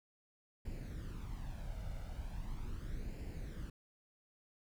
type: noise with flanger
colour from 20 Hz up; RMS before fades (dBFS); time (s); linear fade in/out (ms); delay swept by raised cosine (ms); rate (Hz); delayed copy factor
brown; -43; 0.65-3.7; 5; 0.41 to 1.41; 0.39; +0.6
effects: none